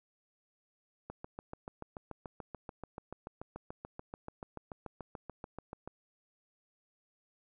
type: click train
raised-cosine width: 1 ms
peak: -28 dBFS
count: 34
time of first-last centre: 1.1-5.876 s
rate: 6.91 Hz
effects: none